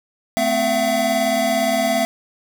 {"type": "tone cluster", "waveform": "square", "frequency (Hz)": [218.5, 256.3, 673, 750], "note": ["A3", "C4", "E5", "F#5"], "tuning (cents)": [-12, -36, 36, 23], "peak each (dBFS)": [-26, -25, -19, -27], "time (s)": [0.37, 2.05], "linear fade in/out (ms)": 0, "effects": []}